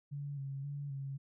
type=tone with vibrato; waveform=sine; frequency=140 Hz; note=C#3; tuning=18 cents sharp; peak=-38 dBFS; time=0.11-1.18 s; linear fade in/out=20 ms; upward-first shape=square; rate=1.9 Hz; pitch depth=36 cents each way; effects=none